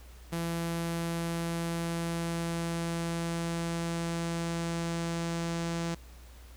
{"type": "tone with low-pass filter sweep", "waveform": "sawtooth", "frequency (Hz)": 168.1, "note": "E3", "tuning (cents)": 34, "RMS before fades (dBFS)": -33, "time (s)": [0.32, 5.95], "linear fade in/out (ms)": 10, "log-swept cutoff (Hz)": [12000, 7500], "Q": 1.5, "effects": ["added 60 Hz sine -48 dBFS peak until 6.56 s", "pink hiss -57 dBFS RMS until 6.56 s"]}